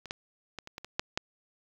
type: clicks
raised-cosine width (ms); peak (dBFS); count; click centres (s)
0.2; -26 / -16 / -21 / -26 / -22 / -24 / -10 / -11; 8; 0.057 / 0.109 / 0.587 / 0.674 / 0.781 / 0.846 / 0.995 / 1.175
effects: low-pass 7000 Hz 12 dB/octave + 8-bit